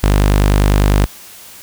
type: tone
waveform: sawtooth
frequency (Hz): 50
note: G1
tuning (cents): +35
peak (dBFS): -5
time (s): 0.03-1.06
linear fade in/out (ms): 10
effects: white hiss -37 dBFS RMS until 1.62 s